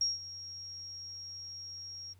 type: tone with ADSR envelope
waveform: sine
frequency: 5588 Hz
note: F8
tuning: in tune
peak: -26 dBFS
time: 0.01-2.14 s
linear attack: 3 ms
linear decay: 170 ms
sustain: -16 dB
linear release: 19 ms
effects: added 93 Hz sine -57 dBFS peak until 2.19 s + pink hiss -70 dBFS RMS until 2.19 s